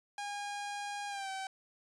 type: tone with pitch glide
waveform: sawtooth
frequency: 815 to 769.3 Hz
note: G#5 to G5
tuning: -33 to -33 cents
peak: -34 dBFS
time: 0.18-1.47 s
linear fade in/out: 2 ms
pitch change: -100 cents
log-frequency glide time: 1.08-1.3 s
effects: resampled to 22050 Hz